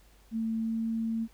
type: tone with pitch glide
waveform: sine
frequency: 224.1 to 225.7 Hz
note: A3 to A3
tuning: +32 to +44 cents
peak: -28 dBFS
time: 0.31-1.28 s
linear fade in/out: 50 ms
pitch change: +12 cents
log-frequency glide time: 0.6-0.94 s
effects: added 50 Hz sine -58 dBFS peak until 1.33 s + pink hiss -63 dBFS RMS until 1.33 s